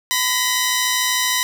10% pulse tone pair together, 1008.1 / 1903 Hz, B5 / A#6, +35 / +35 cents, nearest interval major seventh, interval 1100 cents, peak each -11 dBFS, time 0.11-1.43 s, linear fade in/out 0 ms, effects none

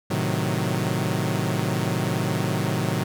sawtooth chord, A diminished seventh, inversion none, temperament equal, 110 / 130.81 / 155.56 / 185 Hz, A2 / C3 / Eb3 / Gb3, 0 / 0 / 0 / 0 cents, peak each -24 / -24 / -24 / -24 dBFS, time 0.1-3.04 s, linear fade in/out 10 ms, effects none

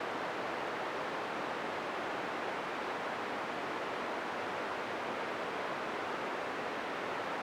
pink band-pass noise, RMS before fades -38 dBFS, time 0-7.42 s, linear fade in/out 5 ms, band 400 to 1800 Hz, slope 12 dB/octave, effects none

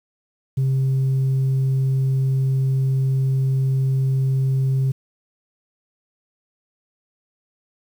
sine tone, 133.2 Hz, C3, 31 cents sharp, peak -14 dBFS, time 0.57-4.92 s, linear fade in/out 10 ms, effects tanh soft clip ceiling -15 dBFS + 8-bit

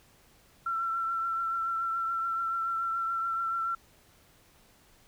sine tone with vibrato, 1350 Hz, E6, 41 cents sharp, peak -28 dBFS, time 0.66-3.75 s, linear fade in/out 5 ms, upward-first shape triangle, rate 7 Hz, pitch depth 28 cents each way, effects pink hiss -61 dBFS RMS until 5.07 s

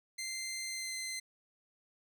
15% pulse tone with pitch glide, 2083 to 2065 Hz, C7 to C7, -8 to -23 cents, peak -31 dBFS, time 0.18-1.2 s, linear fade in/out 10 ms, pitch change -15 cents, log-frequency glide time 0.68-0.94 s, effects none

